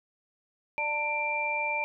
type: tone cluster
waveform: sine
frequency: 592 / 896 / 2363 Hz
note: D5 / A5 / D7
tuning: +14 / +31 / +10 cents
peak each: -36 / -32 / -29 dBFS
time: 0.78-1.84 s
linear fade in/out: 0 ms
effects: none